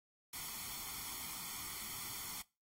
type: noise with comb filter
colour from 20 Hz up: white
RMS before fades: -45 dBFS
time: 0.33-2.42 s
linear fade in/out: 5 ms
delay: 0.91 ms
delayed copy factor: +0.75
effects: noise-tail reverb RT60 0.3 s tail -23 dB re dry + AAC 48 kbps